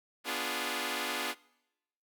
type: chord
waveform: 5% pulse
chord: B diminished seventh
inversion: none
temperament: equal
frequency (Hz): 246.9 / 293.7 / 349.2 / 415.3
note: B3 / D4 / F4 / Ab4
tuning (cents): 0 / 0 / 0 / 0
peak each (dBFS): -27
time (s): 0.24-1.35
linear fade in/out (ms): 50
effects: noise-tail reverb RT60 0.9 s tail -24 dB re dry